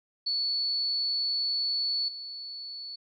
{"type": "tone with level steps", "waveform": "sine", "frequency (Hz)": 4435, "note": "C#8", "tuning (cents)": 0, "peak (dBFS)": [-26, -37], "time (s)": [0.26, 2.96], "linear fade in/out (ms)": 10, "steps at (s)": 2.08, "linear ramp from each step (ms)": 5, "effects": []}